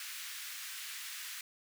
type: high-pass noise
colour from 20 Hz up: pink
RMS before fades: -44 dBFS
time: 0-1.41 s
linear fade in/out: 2 ms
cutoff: 1600 Hz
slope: 24 dB/octave
effects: none